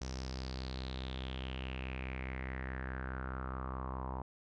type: tone with low-pass filter sweep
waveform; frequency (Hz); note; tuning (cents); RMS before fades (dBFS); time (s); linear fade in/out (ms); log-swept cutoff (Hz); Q
sawtooth; 64.8; C2; -16; -41; 0.01-4.22; 5; 5800 to 940; 5.7
effects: none